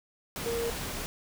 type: tone in noise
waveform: sine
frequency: 466.2 Hz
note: A#4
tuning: in tune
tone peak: -29 dBFS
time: 0.46-0.7 s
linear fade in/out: 0 ms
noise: pink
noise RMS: -36 dBFS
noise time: 0.36-1.06 s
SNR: +4 dB
effects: none